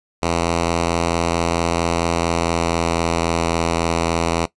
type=tone with pitch glide; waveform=5% pulse; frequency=84.5 to 83.58 Hz; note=E2 to E2; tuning=+43 to +24 cents; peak=-6 dBFS; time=0.22-4.46 s; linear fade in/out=10 ms; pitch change=-19 cents; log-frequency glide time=2-3.32 s; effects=noise-tail reverb RT60 0.1 s tail -18 dB re dry + resampled to 22050 Hz